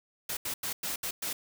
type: noise bursts at uneven times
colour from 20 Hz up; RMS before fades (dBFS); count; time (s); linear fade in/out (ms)
white; -34; 6; 0.29-0.37 / 0.45-0.54 / 0.63-0.73 / 0.83-0.96 / 1.03-1.11 / 1.22-1.33; 5
effects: none